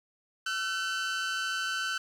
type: tone pair together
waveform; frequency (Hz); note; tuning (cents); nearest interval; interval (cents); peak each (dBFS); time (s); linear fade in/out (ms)
sawtooth; 1343.4 / 1521; E6 / F#6; +32 / +47; major second; 215; -32 / -27; 0.46-1.98; 5
effects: low-pass 7000 Hz 12 dB/octave + 9-bit